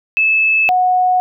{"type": "tone pair in turn", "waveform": "sine", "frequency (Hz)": [2612, 733], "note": ["E7", "F#5"], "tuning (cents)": [-17, -16], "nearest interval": "octave + minor seventh", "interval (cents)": 2199, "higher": "first", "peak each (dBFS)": -10, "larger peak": "neither", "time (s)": [[0.17, 0.69], [0.69, 1.2]], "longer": "first", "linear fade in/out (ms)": 0, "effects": []}